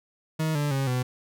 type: tone with pitch steps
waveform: 40% pulse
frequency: 157.8 / 146.38 / 135.8 / 125.97 Hz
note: D#3 / D3 / C#3 / B2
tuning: +25 / -5 / -35 / +35 cents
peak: -23 dBFS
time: 0.39-1.03 s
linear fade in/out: 10 ms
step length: 160 ms
effects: none